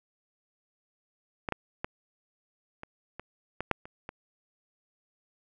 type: clicks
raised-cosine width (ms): 0.5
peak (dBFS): -16 / -14 / -16 / -25 / -24 / -17 / -9 / -29 / -23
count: 9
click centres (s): 1.488 / 1.523 / 1.845 / 2.834 / 3.196 / 3.606 / 3.713 / 3.855 / 4.091
effects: none